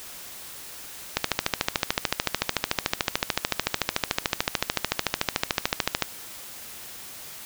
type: click train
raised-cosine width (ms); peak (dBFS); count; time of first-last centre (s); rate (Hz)
0.2; -3; 67; 1.17-6.023; 13.6
effects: white hiss -41 dBFS RMS until 7.45 s